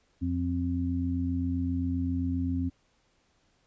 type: harmonic tone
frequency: 87.6 Hz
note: F2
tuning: 6 cents sharp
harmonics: 1 / 2 / 3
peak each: -30 / -39 / -29 dBFS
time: 0.21-2.7 s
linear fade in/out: 20 ms
effects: pink hiss -69 dBFS RMS until 3.66 s + resampled to 16000 Hz